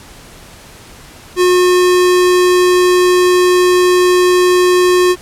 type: tone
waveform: square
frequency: 361.2 Hz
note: F#4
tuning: 42 cents flat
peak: -8 dBFS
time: 1.36-5.16 s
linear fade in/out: 50 ms
effects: pink hiss -37 dBFS RMS until 5.21 s + low-pass 12000 Hz 12 dB/octave